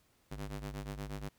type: ring-modulated tone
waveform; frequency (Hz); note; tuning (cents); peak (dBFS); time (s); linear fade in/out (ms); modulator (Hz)
sawtooth; 101; G#2; -48; -33; 0.31-1.29; 10; 46.3
effects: pink hiss -71 dBFS RMS until 1.38 s